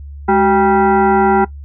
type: tone with frequency modulation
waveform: sine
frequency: 207.6 Hz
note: G#3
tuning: in tune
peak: -8 dBFS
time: 0.28-1.45 s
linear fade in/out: 10 ms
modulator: 587 Hz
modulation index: 1.7
effects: noise-tail reverb RT60 0.1 s tail -19 dB re dry + added 71 Hz sine -28 dBFS peak until 1.64 s